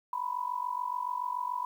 sine tone with amplitude modulation, 987.8 Hz, B5, in tune, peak -27 dBFS, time 0.13-1.65 s, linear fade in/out 2 ms, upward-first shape sine, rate 47 Hz, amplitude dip 85%, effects 10-bit

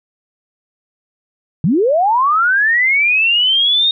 sine linear sweep, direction up, 135.1 to 3729 Hz, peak -10 dBFS, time 1.64-3.91 s, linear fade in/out 2 ms, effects none

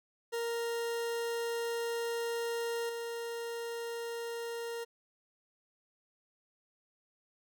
40% pulse tone with level steps, 466.2 Hz, A#4, in tune, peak -32 / -36 dBFS, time 0.32-4.85 s, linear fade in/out 20 ms, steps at 2.89 s, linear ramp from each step 5 ms, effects none

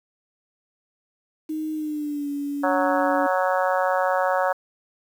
sine tone with pitch glide, 311.1 to 285.3 Hz, D#4 to C#4, 0 to +50 cents, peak -25 dBFS, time 1.49-3.27 s, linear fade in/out 10 ms, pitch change -150 cents, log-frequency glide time 1.73-2.29 s
harmonic tone, 185 Hz, F#3, in tune, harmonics 3 / 4 / 5 / 6 / 7 / 8 / 9, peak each -23 / -25 / -27 / -29 / -30 / -31 / -32 dBFS, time 2.63-4.53 s, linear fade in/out 10 ms
effects 8-bit

